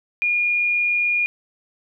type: tone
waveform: sine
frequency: 2429 Hz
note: D#7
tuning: 42 cents flat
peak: -17 dBFS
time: 0.22-1.26 s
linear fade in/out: 0 ms
effects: none